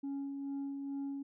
sine tone with tremolo, 277.8 Hz, C#4, 4 cents sharp, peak -33 dBFS, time 0.03-1.23 s, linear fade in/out 10 ms, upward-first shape sine, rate 2.3 Hz, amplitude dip 40%, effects tanh soft clip ceiling -35 dBFS

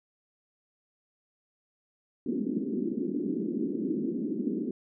pink band-pass noise, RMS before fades -31 dBFS, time 2.26-4.71 s, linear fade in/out 2 ms, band 200 to 370 Hz, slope 48 dB/octave, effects none

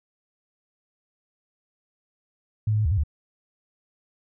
sine tone with pitch steps, 107.5 / 106.7 / 107.3 / 75.4 / 101.1 / 74.9 Hz, A2 / G#2 / A2 / D2 / G#2 / D2, -40 / +47 / -43 / +46 / -46 / +35 cents, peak -19 dBFS, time 2.67-3.036 s, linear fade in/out 5 ms, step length 61 ms, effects none

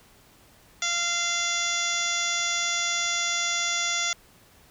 harmonic tone with a mistuned harmonic, 691 Hz, F5, 19 cents flat, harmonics 1 / 2 / 3 / 4 / 5 / 6 / 7 / 8 / 9 / 10, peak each -39 / -33 / -30 / -38 / -30 / -41 / -36 / -33 / -35 / -32 dBFS, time 0.82-4.13 s, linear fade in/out 2 ms, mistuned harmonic 8, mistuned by +38 cents, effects pink hiss -56 dBFS RMS until 4.7 s

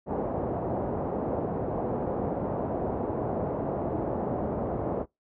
white low-pass noise, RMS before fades -30 dBFS, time 0.06-5.06 s, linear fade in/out 50 ms, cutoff 720 Hz, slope 24 dB/octave, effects noise-tail reverb RT60 0.2 s tail -26 dB re dry + high-pass 60 Hz 12 dB/octave

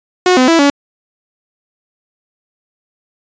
sawtooth tone with pitch steps, 363.9 / 255.3 / 330.5 / 283.8 Hz, F#4 / C4 / E4 / C#4, -29 / -42 / +5 / +41 cents, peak -3 dBFS, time 0.26-0.7 s, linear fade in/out 2 ms, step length 110 ms, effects resampled to 16000 Hz

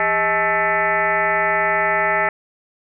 sine tone with frequency modulation, 1318.5 Hz, E6, in tune, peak -15 dBFS, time 0-2.29 s, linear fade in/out 2 ms, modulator 229 Hz, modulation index 3.6, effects none

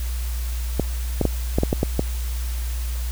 clicks, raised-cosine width 2 ms, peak -5 dBFS, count 8, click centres 0.797 / 1.213 / 1.253 / 1.585 / 1.634 / 1.729 / 1.831 / 1.994 s, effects added 60 Hz sine -23 dBFS peak until 3.11 s + white hiss -38 dBFS RMS until 3.11 s

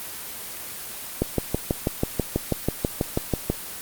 click train, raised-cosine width 2 ms, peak -7 dBFS, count 15, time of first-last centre 1.22-3.5 s, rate 6.14 Hz, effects white hiss -35 dBFS RMS until 3.81 s + Opus 24 kbps

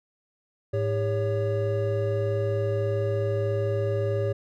triangle tone cluster, 106.9 / 402.3 / 559 Hz, A2 / G4 / C#5, -49 / +45 / +14 cents, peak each -24 / -27 / -27 dBFS, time 0.73-4.33 s, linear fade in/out 10 ms, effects none

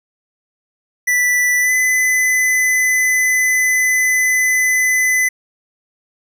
square tone with pitch glide, 1975.5 to 2014 Hz, B6 to B6, 0 to +33 cents, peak -13 dBFS, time 1.07-5.29 s, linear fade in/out 10 ms, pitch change +33 cents, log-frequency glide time 1.6-1.72 s, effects none

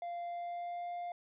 triangle tone with pitch glide, 694 to 701.7 Hz, F5 to F5, -11 to +8 cents, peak -36 dBFS, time 0.02-1.12 s, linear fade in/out 2 ms, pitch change +19 cents, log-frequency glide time 0.22-0.93 s, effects resampled to 8000 Hz

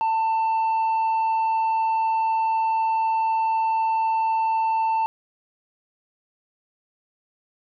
sine tone with tanh clipping, 892 Hz, A5, 23 cents sharp, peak -20 dBFS, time 0.01-5.06 s, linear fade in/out 0 ms, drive 3 dB, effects none

